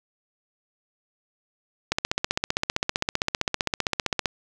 click train, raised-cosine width 0.2 ms, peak -5 dBFS, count 37, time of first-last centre 1.92-4.258 s, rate 15.4 Hz, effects none

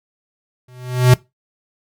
square tone with exponential growth, 125.6 Hz, B2, 30 cents sharp, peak -5 dBFS, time 0.68-1.14 s, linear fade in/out 5 ms, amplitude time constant 98 ms, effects noise-tail reverb RT60 0.2 s tail -20 dB re dry + MP3 96 kbps

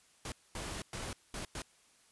pink noise bursts at uneven times, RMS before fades -41 dBFS, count 5, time 0.25-0.32 / 0.55-0.82 / 0.93-1.13 / 1.34-1.45 / 1.55-1.62 s, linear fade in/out 2 ms, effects white hiss -66 dBFS RMS until 2.11 s + resampled to 24000 Hz

